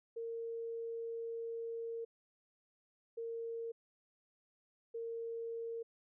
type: tone bursts at uneven times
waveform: sine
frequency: 460 Hz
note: A#4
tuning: 23 cents flat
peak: -39 dBFS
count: 3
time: 0.16-2.05 / 3.17-3.72 / 4.94-5.83 s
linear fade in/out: 10 ms
effects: none